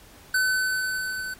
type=tone with level ramp; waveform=square; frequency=1516 Hz; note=F#6; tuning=42 cents sharp; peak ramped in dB=-20 to -31 dBFS; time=0.34-1.34 s; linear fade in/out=5 ms; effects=pink hiss -51 dBFS RMS until 1.39 s + AAC 48 kbps